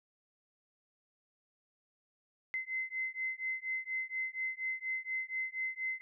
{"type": "beating tone pair", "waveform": "sine", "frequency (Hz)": [2056, 2060.2], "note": ["C7", "C7"], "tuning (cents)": [-31, -27], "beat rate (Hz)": 4.2, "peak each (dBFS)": [-38, -38], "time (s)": [2.54, 6.01], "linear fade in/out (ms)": 0, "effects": []}